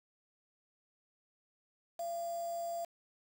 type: tone with quantisation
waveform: sine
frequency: 681 Hz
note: F5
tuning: 44 cents flat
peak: -36 dBFS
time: 1.99-2.85 s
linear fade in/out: 5 ms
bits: 8
effects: none